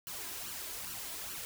white noise with flanger, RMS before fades -42 dBFS, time 0.07-1.45 s, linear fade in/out 0 ms, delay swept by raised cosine 0.68 to 3.08 ms, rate 2.4 Hz, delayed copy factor +0.65, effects none

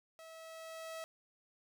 sawtooth tone with level ramp, 648 Hz, E5, 30 cents flat, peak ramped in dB -48 to -38 dBFS, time 0.19-1.04 s, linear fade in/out 0 ms, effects none

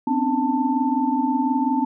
sine tone cluster, 252.1 / 270.8 / 296.4 / 887 Hz, B3 / C#4 / D4 / A5, +36 / -40 / +16 / +14 cents, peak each -23 / -23 / -27 / -23 dBFS, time 0.07-1.85 s, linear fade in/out 5 ms, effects none

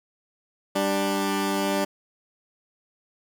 15% pulse tone pair together, 196.7 / 295.4 Hz, G3 / D4, +6 / +10 cents, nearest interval perfect fifth, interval 704 cents, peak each -19 dBFS, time 0.75-1.85 s, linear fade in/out 10 ms, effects none

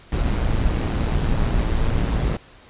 brown noise with amplitude modulation, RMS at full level -18 dBFS, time 0.12-2.37 s, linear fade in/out 5 ms, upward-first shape sine, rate 114 Hz, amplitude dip 50%, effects pink hiss -48 dBFS RMS until 2.69 s + resampled to 8000 Hz

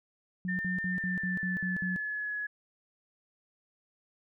sine tone bursts, 182.9 Hz, F#3, 20 cents flat, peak -31 dBFS, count 8, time 0.45-1.962 s, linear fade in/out 0 ms, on 140 ms, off 56 ms
sine tone with pitch glide, 1800 to 1689.2 Hz, A6 to G#6, +39 to +29 cents, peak -32 dBFS, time 0.48-2.47 s, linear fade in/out 10 ms, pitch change -110 cents, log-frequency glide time 0.88-2.35 s
effects none

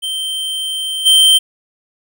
square tone with level steps, 3124 Hz, G7, 7 cents flat, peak -19 / -7 dBFS, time 0.02-1.39 s, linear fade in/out 20 ms, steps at 1.05 s, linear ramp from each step 20 ms, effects none

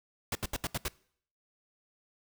pink noise bursts, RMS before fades -33 dBFS, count 6, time 0.32-0.882 s, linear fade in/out 2 ms, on 32 ms, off 74 ms, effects noise-tail reverb RT60 0.6 s tail -23 dB re dry

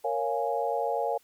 sine chord, Bb minor seventh, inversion none, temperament equal, 466.2 / 554.4 / 698.5 / 830.6 Hz, Bb4 / Db5 / F5 / Ab5, 0 / 0 / 0 / 0 cents, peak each -31 dBFS, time 0.04-1.18 s, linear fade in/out 10 ms, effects white hiss -63 dBFS RMS until 1.23 s + MP3 96 kbps

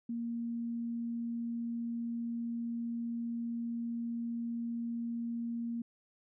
sine tone, 233.8 Hz, A#3, 5 cents sharp, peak -34 dBFS, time 0.09-5.82 s, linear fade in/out 5 ms, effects none

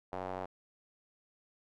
square tone with band-pass filter, 46.25 Hz, F#1, in tune, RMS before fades -40 dBFS, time 0.12-0.46 s, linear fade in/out 10 ms, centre 740 Hz, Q 2, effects none

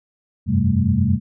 sine tone cluster, 87.9 / 97 / 129.3 / 194.6 / 219.4 Hz, F2 / G2 / C3 / G3 / A3, +12 / -18 / -20 / -12 / -5 cents, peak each -21 dBFS, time 0.46-1.2 s, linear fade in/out 50 ms, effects none

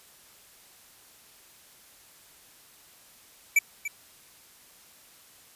square tone with echo, 2315 Hz, D7, 25 cents flat, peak -17 dBFS, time 3.56-3.59 s, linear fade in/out 5 ms, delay 290 ms, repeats 1, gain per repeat -13 dB, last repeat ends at 3.88 s, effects white hiss -55 dBFS RMS until 5.55 s + resampled to 32000 Hz

